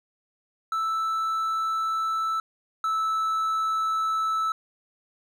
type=tone pair in turn; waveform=triangle; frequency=1318.5 / 1310.9 Hz; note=E6 / E6; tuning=0 / -10 cents; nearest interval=unison; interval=10 cents; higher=first; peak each=-22 / -21 dBFS; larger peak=second; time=0.72-2.4 / 2.84-4.52 s; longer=neither; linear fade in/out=2 ms; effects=none